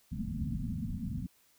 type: low-pass noise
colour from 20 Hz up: white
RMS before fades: -36 dBFS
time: 0.11-1.27 s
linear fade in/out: 10 ms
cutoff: 250 Hz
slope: 96 dB/octave
effects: white hiss -67 dBFS RMS until 1.58 s